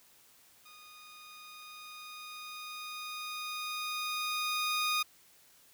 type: tone with level ramp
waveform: 15% pulse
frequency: 1234 Hz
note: D#6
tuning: 15 cents flat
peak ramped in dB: -47 to -22 dBFS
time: 0.65-5.03 s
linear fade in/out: 10 ms
effects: white hiss -62 dBFS RMS until 5.73 s